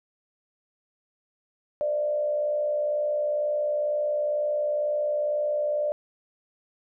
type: tone with frequency modulation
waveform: sine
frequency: 595 Hz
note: D5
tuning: 22 cents sharp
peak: -23 dBFS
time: 1.81-5.92 s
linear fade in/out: 0 ms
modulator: 62.1 Hz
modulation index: 0.46
effects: none